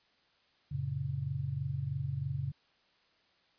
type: chord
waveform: sine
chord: F# major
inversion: none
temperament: just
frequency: 92.5 / 115.62 / 138.75 Hz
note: F#2 / A#2 / C#3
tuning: 0 / -14 / +2 cents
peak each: -40 / -40 / -34 dBFS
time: 0.71-2.52 s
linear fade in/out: 10 ms
effects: white hiss -69 dBFS RMS until 3.58 s + resampled to 11025 Hz